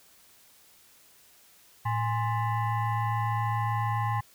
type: tone with frequency modulation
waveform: sine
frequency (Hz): 111.6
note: A2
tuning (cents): +25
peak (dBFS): -25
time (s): 1.85-4.21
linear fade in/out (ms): 10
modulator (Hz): 935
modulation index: 1.1
effects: white hiss -58 dBFS RMS until 4.34 s